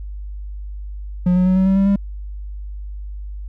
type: tone with pitch steps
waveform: triangle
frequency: 179.3 / 182.43 / 185.62 / 188.87 / 192.17 / 195.53 / 198.95 Hz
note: F3 / F#3 / F#3 / F#3 / G3 / G3 / G3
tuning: +46 / -24 / +6 / +36 / -34 / -4 / +26 cents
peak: -10 dBFS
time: 1.26-1.96 s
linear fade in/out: 5 ms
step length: 100 ms
effects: added 50 Hz sine -27 dBFS peak until 3.48 s